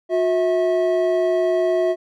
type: tone pair together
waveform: triangle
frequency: 361.6 / 649 Hz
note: F#4 / E5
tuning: -40 / -27 cents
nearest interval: minor seventh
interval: 1013 cents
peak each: -17 / -17 dBFS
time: 0.09-1.96 s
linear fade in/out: 50 ms
effects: none